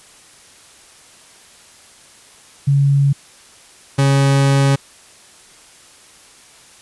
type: tone pair in turn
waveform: sine / 40% pulse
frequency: 140 / 138.07 Hz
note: C#3 / C#3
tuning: +18 / -7 cents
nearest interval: unison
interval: 25 cents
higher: first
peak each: -10 dBFS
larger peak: neither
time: 2.67-3.13 / 3.98-4.76 s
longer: second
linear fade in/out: 10 ms
effects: white hiss -45 dBFS RMS until 6.81 s + resampled to 24000 Hz